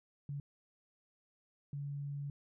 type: tone bursts at uneven times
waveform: sine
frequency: 142.4 Hz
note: C#3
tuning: 47 cents sharp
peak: -38 dBFS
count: 2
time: 0.29-0.4 / 1.73-2.3 s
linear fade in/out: 2 ms
effects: none